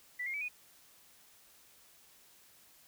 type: tone with pitch steps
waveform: sine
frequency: 1975.5 / 2130 / 2296 / 2475 Hz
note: B6 / C7 / D7 / D#7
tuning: 0 / +30 / -40 / -10 cents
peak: -35 dBFS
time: 0.19-0.486 s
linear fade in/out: 10 ms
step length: 74 ms
effects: white hiss -62 dBFS RMS until 2.87 s